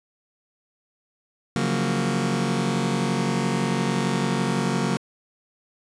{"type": "chord", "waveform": "sawtooth", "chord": "Gb major seventh", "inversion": "second", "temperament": "just", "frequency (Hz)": [138.75, 173.43, 185, 231.2], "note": ["Db3", "F3", "Gb3", "Bb3"], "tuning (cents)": [2, -12, 0, -14], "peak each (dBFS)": [-23, -27, -22, -22], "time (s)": [1.56, 4.97], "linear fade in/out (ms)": 0, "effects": ["resampled to 22050 Hz"]}